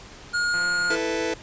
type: tone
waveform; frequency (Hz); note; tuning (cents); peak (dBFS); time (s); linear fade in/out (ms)
square; 1429; F6; +39; -22; 0.33-0.96; 20
type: click train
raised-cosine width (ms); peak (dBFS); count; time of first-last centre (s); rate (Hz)
0.5; -23; 76; 0.54-0.969; 175
type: chord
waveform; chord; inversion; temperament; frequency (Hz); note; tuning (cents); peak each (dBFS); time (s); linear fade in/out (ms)
sawtooth; E suspended fourth; none; just; 329.6 / 439.5 / 494.4; E4 / A4 / B4; 0 / -2 / +2; -24; 0.9-1.34; 5
effects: pink hiss -44 dBFS RMS until 1.42 s + resampled to 16000 Hz